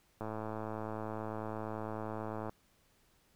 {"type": "click train", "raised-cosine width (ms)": 1, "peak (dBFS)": -26, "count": 250, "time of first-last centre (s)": [0.21, 2.494], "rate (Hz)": 109, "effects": ["pink hiss -70 dBFS RMS until 3.35 s"]}